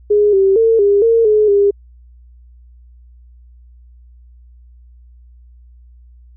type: tone with pitch steps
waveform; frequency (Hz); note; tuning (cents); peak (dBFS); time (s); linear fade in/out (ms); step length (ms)
sine; 415.1 / 387.7 / 452.4 / 403.7 / 457.9 / 425.5 / 403.1; G#4 / G4 / A4 / G#4 / A#4 / G#4 / G4; -1 / -19 / +48 / -49 / -31 / +42 / +48; -8; 0.1-1.71; 10; 230
effects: added 60 Hz sine -40 dBFS peak until 6.36 s